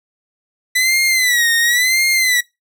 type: tone with vibrato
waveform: sawtooth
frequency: 1983 Hz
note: B6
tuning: 7 cents sharp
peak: -9 dBFS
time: 0.75-2.41 s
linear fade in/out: 10 ms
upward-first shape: sine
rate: 0.95 Hz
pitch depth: 120 cents each way
effects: noise-tail reverb RT60 0.2 s tail -21 dB re dry